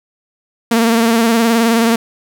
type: tone with vibrato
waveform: sawtooth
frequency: 229.4 Hz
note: A#3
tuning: 28 cents flat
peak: -6 dBFS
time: 0.71-1.96 s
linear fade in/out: 5 ms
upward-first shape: sine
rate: 19 Hz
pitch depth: 44 cents each way
effects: none